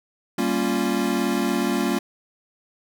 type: chord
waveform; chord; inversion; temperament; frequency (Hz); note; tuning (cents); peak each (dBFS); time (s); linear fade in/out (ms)
square; G half-diminished seventh; none; equal; 196 / 233.1 / 277.2 / 349.2; G3 / Bb3 / Db4 / F4; 0 / 0 / 0 / 0; -28 / -26 / -27 / -27; 0.38-1.99; 5
effects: none